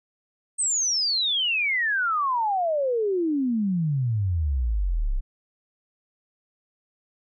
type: exponential sweep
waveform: sine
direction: down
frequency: 8520 to 30.15 Hz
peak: -21 dBFS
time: 0.58-5.21 s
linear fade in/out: 20 ms
effects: none